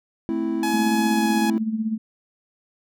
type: chord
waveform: triangle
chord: A minor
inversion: none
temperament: equal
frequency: 220 / 261.6 / 329.6 Hz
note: A3 / C4 / E4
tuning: 0 / 0 / 0 cents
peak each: -26 / -26 / -22 dBFS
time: 0.29-1.58 s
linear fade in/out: 0 ms
type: tone with pitch glide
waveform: sawtooth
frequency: 844 to 838.7 Hz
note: G#5 to G#5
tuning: +28 to +17 cents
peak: -20 dBFS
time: 0.63-1.5 s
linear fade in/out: 2 ms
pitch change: -11 cents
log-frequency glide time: 1.06-1.3 s
type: tone with tremolo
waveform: sine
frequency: 220 Hz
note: A3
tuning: in tune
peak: -19 dBFS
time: 0.73-1.98 s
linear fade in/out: 10 ms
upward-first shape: sine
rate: 16 Hz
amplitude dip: 65%
effects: none